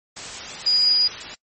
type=tone in noise; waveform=sine; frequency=4900 Hz; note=D#8; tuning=27 cents flat; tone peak=-15 dBFS; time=0.66-1.08 s; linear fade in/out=10 ms; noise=white; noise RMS=-33 dBFS; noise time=0.16-1.35 s; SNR=+15 dB; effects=noise-tail reverb RT60 0.1 s tail -23 dB re dry + MP3 32 kbps